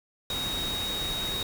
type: tone in noise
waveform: sine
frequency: 3768 Hz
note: A#7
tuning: 18 cents sharp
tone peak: -30 dBFS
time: 0.3-1.43 s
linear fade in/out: 2 ms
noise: pink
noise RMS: -35 dBFS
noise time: 0.3-1.43 s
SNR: +2 dB
effects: none